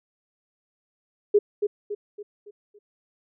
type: tone with echo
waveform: sine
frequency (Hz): 413.1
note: G#4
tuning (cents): -9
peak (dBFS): -13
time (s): 1.34-1.39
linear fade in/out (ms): 10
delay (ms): 280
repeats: 5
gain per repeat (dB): -7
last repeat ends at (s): 2.79
effects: none